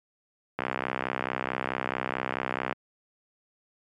click train, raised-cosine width 0.5 ms, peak -12 dBFS, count 139, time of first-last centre 0.59-2.726 s, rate 64.6 Hz, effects high-pass 150 Hz 12 dB/octave + MP3 96 kbps

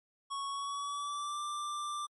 square tone with pitch glide, 1108.7 to 1181.4 Hz, C#6 to D6, 0 to +10 cents, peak -36 dBFS, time 0.3-2.07 s, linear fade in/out 20 ms, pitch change +110 cents, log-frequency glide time 0.48-1.41 s, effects MP3 48 kbps

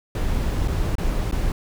brown noise with dropouts, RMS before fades -22 dBFS, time 0.15-1.52 s, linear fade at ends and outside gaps 2 ms, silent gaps 0.677-0.681 / 0.954-0.982 / 1.313-1.323 s, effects none

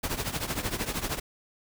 pink noise with tremolo, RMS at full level -28 dBFS, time 0.03-1.2 s, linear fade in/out 10 ms, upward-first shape triangle, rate 13 Hz, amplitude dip 85%, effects none

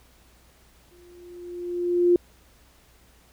sine tone with exponential growth, 351.5 Hz, F4, 11 cents sharp, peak -13 dBFS, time 0.91-2.16 s, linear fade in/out 2 ms, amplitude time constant 270 ms, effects added 60 Hz sine -58 dBFS peak until 3.32 s + pink hiss -58 dBFS RMS until 3.32 s

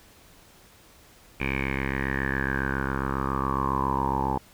10% pulse tone with low-pass filter sweep, 67.3 Hz, C2, 49 cents sharp, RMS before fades -27 dBFS, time 1.4-4.38 s, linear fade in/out 5 ms, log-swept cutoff 2400 to 840 Hz, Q 8.6, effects pink hiss -54 dBFS RMS until 4.53 s

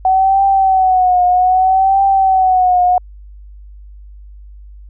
sine tone with vibrato, 751 Hz, F#5, 26 cents sharp, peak -8 dBFS, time 0.05-2.98 s, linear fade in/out 2 ms, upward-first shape triangle, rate 0.63 Hz, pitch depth 80 cents each way, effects added 50 Hz sine -33 dBFS peak until 4.89 s

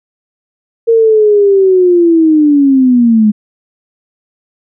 sine linear sweep, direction down, 463 to 207.7 Hz, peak -4 dBFS, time 0.87-3.32 s, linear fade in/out 20 ms, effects none

